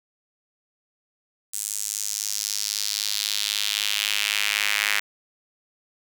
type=tone with high-pass filter sweep; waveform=sawtooth; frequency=103.8 Hz; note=G#2; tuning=in tune; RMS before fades=-26 dBFS; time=1.53-5 s; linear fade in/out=10 ms; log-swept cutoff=8000 to 2000 Hz; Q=2.1; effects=none